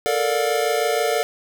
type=chord; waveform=square; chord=Bb major seventh; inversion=third; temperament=equal with one note detuned; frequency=440 / 466.2 / 587.3 / 714 Hz; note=A4 / Bb4 / D5 / F5; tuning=0 / 0 / 0 / +38 cents; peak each=-25 dBFS; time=0.06-1.23 s; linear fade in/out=0 ms; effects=none